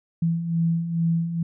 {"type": "beating tone pair", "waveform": "sine", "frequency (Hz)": [164.81, 167.11], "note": ["E3", "E3"], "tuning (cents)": [0, 24], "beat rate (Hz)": 2.3, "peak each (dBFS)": [-28, -21], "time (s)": [0.22, 1.43], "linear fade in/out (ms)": 5, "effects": []}